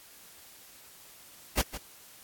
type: noise with echo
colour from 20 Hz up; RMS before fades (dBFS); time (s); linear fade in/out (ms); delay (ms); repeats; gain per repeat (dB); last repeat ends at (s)
pink; -25; 1.57-1.62; 10; 160; 1; -13; 1.78
effects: white hiss -53 dBFS RMS until 2.23 s + AAC 64 kbps